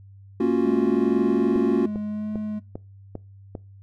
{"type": "chord", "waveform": "triangle", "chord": "Gb major seventh", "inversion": "first", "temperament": "equal", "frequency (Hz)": [233.1, 277.2, 349.2, 370], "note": ["Bb3", "Db4", "F4", "Gb4"], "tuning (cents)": [0, 0, 0, 0], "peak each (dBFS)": -22, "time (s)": [0.4, 1.86], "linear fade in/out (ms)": 5}
{"type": "tone with vibrato", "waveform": "triangle", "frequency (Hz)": 211.5, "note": "G#3", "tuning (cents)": 32, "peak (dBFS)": -24, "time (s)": [0.64, 2.6], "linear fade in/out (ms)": 20, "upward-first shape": "sine", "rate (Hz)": 1.3, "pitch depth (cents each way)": 14}
{"type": "click train", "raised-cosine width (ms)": 2, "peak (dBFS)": -19, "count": 6, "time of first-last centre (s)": [1.56, 3.552], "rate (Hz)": 2.51}
{"effects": ["noise-tail reverb RT60 0.3 s tail -23 dB re dry", "added 98 Hz sine -44 dBFS peak until 3.82 s"]}